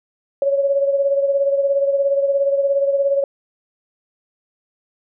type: beating tone pair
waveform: sine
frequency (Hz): 554.4 / 571.4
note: C#5 / D5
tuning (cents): 0 / -48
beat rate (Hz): 17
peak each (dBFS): -15 / -23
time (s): 0.42-3.24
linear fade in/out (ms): 2
effects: none